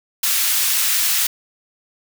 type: high-pass noise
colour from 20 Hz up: white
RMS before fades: -18 dBFS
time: 0.23-1.27 s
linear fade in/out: 5 ms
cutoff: 1600 Hz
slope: 12 dB/octave
effects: none